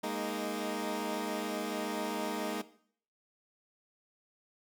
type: chord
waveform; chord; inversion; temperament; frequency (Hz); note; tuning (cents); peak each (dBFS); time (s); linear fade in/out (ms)
15% pulse; Ab suspended second; none; equal with one note detuned; 205.9 / 233.1 / 311.1; Ab3 / Bb3 / Eb4; -15 / 0 / 0; -32; 0.03-2.62; 10
effects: noise-tail reverb RT60 0.6 s tail -17 dB re dry